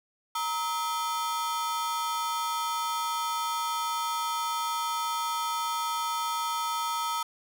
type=ring-modulated tone; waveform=45% pulse; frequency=1108.7 Hz; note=C#6; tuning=in tune; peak=-25 dBFS; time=0.35-7.23 s; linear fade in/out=5 ms; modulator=177 Hz; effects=none